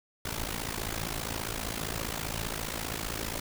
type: noise with amplitude modulation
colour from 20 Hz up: pink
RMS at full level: -31 dBFS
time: 0.25-3.4 s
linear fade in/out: 5 ms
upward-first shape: sine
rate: 55.1 Hz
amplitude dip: 85%
effects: none